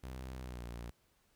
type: tone with pitch glide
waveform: sawtooth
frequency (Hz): 64.3 to 58.96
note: C2 to A#1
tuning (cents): -30 to +20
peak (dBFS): -39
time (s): 0.03-0.91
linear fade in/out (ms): 10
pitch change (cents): -150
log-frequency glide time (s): 0.4-0.63
effects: pink hiss -73 dBFS RMS until 1.35 s